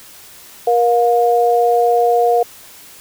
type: tone pair together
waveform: sine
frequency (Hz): 473.9 / 710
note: A#4 / F5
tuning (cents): +28 / +28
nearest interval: perfect fifth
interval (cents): 700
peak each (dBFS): -13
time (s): 0.67-2.43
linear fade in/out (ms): 5
effects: white hiss -40 dBFS RMS until 3 s